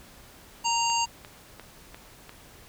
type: harmonic tone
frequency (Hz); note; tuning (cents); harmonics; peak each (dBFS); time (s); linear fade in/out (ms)
930; A#5; -4; 1 / 3 / 5 / 7 / 8; -25 / -30 / -32 / -33 / -34; 0.64-1.06; 20
type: click train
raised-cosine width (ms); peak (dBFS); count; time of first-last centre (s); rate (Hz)
0.3; -26; 5; 0.9-2.294; 2.87
effects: pink hiss -51 dBFS RMS until 2.68 s